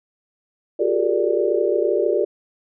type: tone cluster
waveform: sine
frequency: 355.5 / 388.4 / 417.4 / 463.7 / 587 Hz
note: F4 / G4 / G#4 / A#4 / D5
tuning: +31 / -16 / +9 / -9 / -1 cents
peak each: -23 dBFS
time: 0.79-2.25 s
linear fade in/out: 10 ms
effects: none